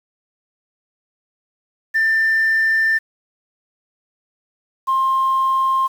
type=tone pair in turn; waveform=sine; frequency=1787 / 1060.4 Hz; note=A6 / C6; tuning=+26 / +23 cents; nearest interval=major sixth; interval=903 cents; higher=first; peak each=-12 / -13 dBFS; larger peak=first; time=1.94-2.99 / 4.87-5.88 s; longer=first; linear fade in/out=20 ms; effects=tanh soft clip ceiling -11 dBFS + 7-bit